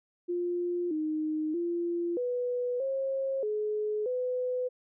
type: tone with pitch steps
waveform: sine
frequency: 351.3 / 309.7 / 344.1 / 492.3 / 538 / 424.3 / 502 Hz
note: F4 / D#4 / F4 / B4 / C5 / G#4 / B4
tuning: +10 / -8 / -26 / -6 / +48 / +37 / +28 cents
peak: -28 dBFS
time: 0.28-4.69 s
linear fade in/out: 20 ms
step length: 630 ms
effects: none